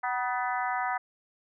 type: harmonic tone with a mistuned harmonic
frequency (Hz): 250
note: B3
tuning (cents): +21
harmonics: 3 / 4 / 5 / 6 / 7 / 8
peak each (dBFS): -31 / -33 / -35 / -37 / -38 / -39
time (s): 0.03-0.98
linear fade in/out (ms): 10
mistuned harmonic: 4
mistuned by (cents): -52
effects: none